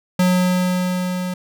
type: tone with level ramp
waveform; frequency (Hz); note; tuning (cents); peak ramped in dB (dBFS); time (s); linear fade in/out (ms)
square; 181.7; F#3; -31; -13 to -23; 0.19-1.34; 5
effects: none